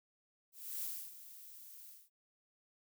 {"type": "noise with ADSR envelope", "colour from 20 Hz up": "violet", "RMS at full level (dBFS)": -40, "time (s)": [0.52, 2.1], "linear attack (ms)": 300, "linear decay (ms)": 290, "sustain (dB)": -14, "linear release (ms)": 210, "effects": []}